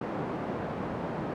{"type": "band-pass noise", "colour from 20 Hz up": "pink", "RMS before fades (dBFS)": -34, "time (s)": [0.01, 1.34], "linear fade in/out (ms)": 5, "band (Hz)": [150, 1000], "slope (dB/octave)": 12, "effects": []}